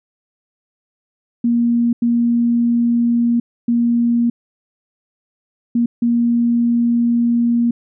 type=tone bursts at uneven times; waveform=sine; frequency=236.3 Hz; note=A#3; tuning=24 cents sharp; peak=-12 dBFS; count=5; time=1.44-1.93 / 2.02-3.4 / 3.68-4.3 / 5.75-5.86 / 6.02-7.71 s; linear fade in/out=5 ms; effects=none